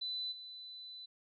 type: tone with level steps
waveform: sine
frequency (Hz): 4000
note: B7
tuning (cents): +21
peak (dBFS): -36 / -46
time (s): 0.01-1.06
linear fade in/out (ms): 10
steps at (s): 0.31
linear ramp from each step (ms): 20
effects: MP3 64 kbps

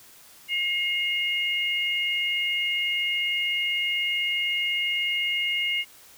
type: tone pair together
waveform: sine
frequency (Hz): 2146 / 2846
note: C7 / F7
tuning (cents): +43 / +32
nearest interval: perfect fourth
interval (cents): 489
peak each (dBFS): -26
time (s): 0.48-5.85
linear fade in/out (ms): 50
effects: white hiss -51 dBFS RMS until 6.17 s

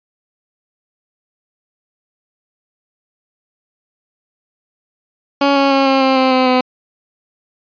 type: tone with pitch steps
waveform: 15% pulse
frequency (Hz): 280 / 276.1 / 272.3 / 268.6 / 264.9 / 261.2 / 257.7 / 254.1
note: C#4 / C#4 / C#4 / C4 / C4 / C4 / C4 / B3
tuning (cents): +18 / -7 / -31 / +46 / +22 / -3 / -26 / +49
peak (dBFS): -4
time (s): 5.41-6.61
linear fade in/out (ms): 5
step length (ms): 150
effects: resampled to 11025 Hz

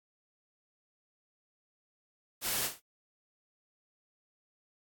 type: noise with echo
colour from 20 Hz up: white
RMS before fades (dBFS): -33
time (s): 2.41-2.7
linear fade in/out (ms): 50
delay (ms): 36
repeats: 3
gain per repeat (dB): -7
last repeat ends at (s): 2.808
effects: AAC 64 kbps

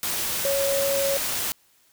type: tone in noise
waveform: sine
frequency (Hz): 554.4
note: C#5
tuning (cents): 0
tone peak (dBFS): -22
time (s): 0.45-1.17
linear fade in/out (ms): 0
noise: white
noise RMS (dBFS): -27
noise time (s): 0.03-1.52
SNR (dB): +2
effects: white hiss -61 dBFS RMS until 1.92 s

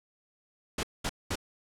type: noise bursts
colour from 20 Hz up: pink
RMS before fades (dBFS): -31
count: 3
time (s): 0.78-1.356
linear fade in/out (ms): 5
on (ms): 52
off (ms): 210
effects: low-pass 9000 Hz 12 dB/octave

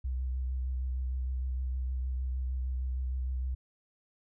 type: tone with vibrato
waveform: sine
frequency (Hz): 63.9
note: C2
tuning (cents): -40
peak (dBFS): -30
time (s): 0.04-3.55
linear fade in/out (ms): 10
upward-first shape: triangle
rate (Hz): 6.5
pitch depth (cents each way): 30
effects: none

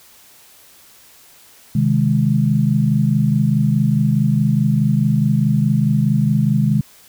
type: chord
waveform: sine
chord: Ab major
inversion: first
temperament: equal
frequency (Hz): 130.81 / 155.56 / 207.7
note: C3 / Eb3 / Ab3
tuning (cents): 0 / 0 / 0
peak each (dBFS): -17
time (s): 1.75-6.81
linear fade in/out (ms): 5
effects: white hiss -47 dBFS RMS until 7.08 s

